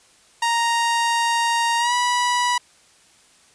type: tone with pitch glide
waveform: sawtooth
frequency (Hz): 932.3 to 978.7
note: A#5 to B5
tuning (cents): 0 to -16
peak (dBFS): -14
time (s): 0.42-2.58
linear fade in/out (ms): 5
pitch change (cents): +84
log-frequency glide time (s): 1.78-1.93
effects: white hiss -54 dBFS RMS until 3.54 s + resampled to 22050 Hz